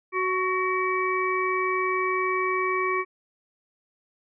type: harmonic tone with a mistuned harmonic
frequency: 371.9 Hz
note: F#4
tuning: 9 cents sharp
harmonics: 1 / 3 / 5 / 6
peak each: -27 / -26 / -34 / -29 dBFS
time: 0.12-3.05 s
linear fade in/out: 50 ms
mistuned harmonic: 6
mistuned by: +42 cents
effects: none